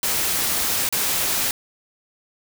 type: noise with dropouts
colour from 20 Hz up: white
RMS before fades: -22 dBFS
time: 0.03-1.51 s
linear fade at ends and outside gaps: 1 ms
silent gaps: 0.89-0.925 s
effects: none

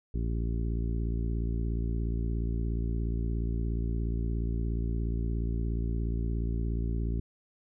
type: harmonic tone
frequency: 57 Hz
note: A#1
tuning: 38 cents flat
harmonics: 1 / 2 / 3 / 4 / 5 / 6 / 7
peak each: -29 / -35 / -39 / -41 / -43 / -45 / -46 dBFS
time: 0.14-7.2 s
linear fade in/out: 5 ms
effects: none

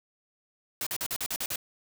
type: noise bursts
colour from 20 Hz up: white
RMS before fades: -32 dBFS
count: 8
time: 0.81-1.559 s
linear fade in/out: 2 ms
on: 56 ms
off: 43 ms
effects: none

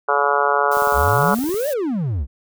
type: harmonic tone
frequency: 142.8 Hz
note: D3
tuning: 48 cents flat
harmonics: 3 / 4 / 5 / 6 / 7 / 8 / 9 / 10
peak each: -23 / -23 / -23 / -23 / -23 / -23 / -23 / -23 dBFS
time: 0.08-1.35 s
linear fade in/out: 10 ms
type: noise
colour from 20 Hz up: blue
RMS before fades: -32 dBFS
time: 0.71-1.74 s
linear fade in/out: 10 ms
type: click train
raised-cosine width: 2 ms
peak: -23 dBFS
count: 16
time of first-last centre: 0.77-1.543 s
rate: 19.4 Hz
type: exponential two-way sweep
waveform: triangle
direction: up then down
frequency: 59.2 to 625 to 59.2 Hz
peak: -17 dBFS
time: 0.93-2.27 s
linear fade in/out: 50 ms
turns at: 1.69 s
effects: none

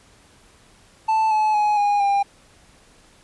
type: tone with pitch steps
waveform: triangle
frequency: 880 / 859.4 / 839.3 / 819.6 / 800.5 Hz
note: A5 / A5 / G#5 / G#5 / G5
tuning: 0 / -41 / +18 / -23 / +36 cents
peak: -14 dBFS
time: 1.08-2.23 s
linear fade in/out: 10 ms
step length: 230 ms
effects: pink hiss -53 dBFS RMS until 3.23 s + resampled to 24000 Hz

